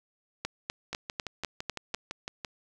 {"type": "two click trains", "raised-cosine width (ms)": 0.2, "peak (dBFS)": [-18, -14], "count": [10, 7], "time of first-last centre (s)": [[0.93, 2.448], [0.45, 1.946]], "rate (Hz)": [5.93, 4.01], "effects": []}